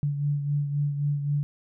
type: beating tone pair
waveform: sine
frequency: 144.2 / 148 Hz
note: D3 / D3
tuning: -31 / +14 cents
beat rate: 3.8 Hz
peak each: -24 / -33 dBFS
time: 0.03-1.43 s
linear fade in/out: 0 ms
effects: none